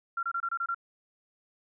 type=tone bursts; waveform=sine; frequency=1373 Hz; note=F6; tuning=30 cents flat; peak=-28 dBFS; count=7; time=0.17-0.746 s; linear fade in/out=5 ms; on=60 ms; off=26 ms; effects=none